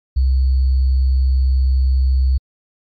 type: tone with sample-and-hold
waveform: sine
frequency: 65.3 Hz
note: C2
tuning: 3 cents flat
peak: -11 dBFS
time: 0.16-2.38 s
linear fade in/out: 10 ms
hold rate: 4410 Hz
effects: MP3 32 kbps